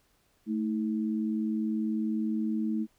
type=tone pair together; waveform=sine; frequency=220 / 319.8 Hz; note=A3 / D#4; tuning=0 / +48 cents; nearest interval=tritone; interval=648 cents; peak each=-28 / -33 dBFS; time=0.46-2.87 s; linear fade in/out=50 ms; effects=pink hiss -69 dBFS RMS until 2.98 s